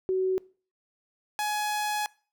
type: tone pair in turn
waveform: sine / sawtooth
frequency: 375.4 / 840.7 Hz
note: F#4 / G#5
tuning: +25 / +21 cents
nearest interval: octave + major second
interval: 1396 cents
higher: second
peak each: -23 dBFS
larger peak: neither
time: 0.09-0.38 / 1.39-2.06 s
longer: second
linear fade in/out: 0 ms
effects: noise-tail reverb RT60 0.4 s tail -23 dB re dry